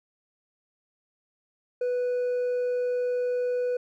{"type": "tone with hard clipping", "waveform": "sine", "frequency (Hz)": 493.9, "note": "B4", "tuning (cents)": 0, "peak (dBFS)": -25, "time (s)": [1.81, 3.77], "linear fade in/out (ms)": 5, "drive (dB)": 2, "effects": []}